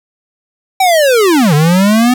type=linear two-way sweep; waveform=square; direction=down then up; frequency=780 to 143.3 to 253.9 Hz; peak=-7 dBFS; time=0.8-2.14 s; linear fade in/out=5 ms; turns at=1.54 s; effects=8-bit